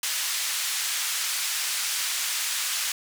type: band-pass noise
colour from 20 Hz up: white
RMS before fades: -28 dBFS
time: 0.03-2.92 s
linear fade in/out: 2 ms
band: 1500 to 9100 Hz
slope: 12 dB/octave
effects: none